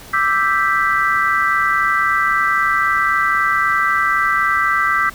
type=chord; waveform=sine; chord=E minor seventh; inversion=third; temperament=equal; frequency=1174.7 / 1318.5 / 1568 / 1975.5 Hz; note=D6 / E6 / G6 / B6; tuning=0 / 0 / 0 / 0 cents; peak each=-19 dBFS; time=0.13-5.1 s; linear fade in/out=10 ms; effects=pink hiss -38 dBFS RMS until 5.14 s